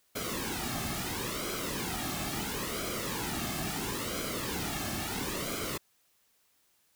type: noise with flanger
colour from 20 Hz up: pink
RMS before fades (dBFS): -35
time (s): 0.15-5.78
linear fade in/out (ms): 10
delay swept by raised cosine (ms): 1.1 to 2.09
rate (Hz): 0.74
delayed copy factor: -0.7
effects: white hiss -70 dBFS RMS until 6.95 s